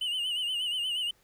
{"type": "tone with vibrato", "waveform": "triangle", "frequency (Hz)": 2932, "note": "F#7", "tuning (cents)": -16, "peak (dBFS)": -27, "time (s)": [0.01, 1.11], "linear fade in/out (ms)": 5, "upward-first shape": "sine", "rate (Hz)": 8.4, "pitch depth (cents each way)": 80, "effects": ["pink hiss -66 dBFS RMS until 1.23 s"]}